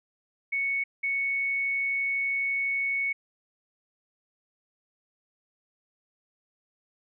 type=tone bursts at uneven times; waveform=sine; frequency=2217 Hz; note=C#7; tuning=in tune; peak=-25 dBFS; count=2; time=0.52-0.84 / 1.03-3.13 s; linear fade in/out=10 ms; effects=none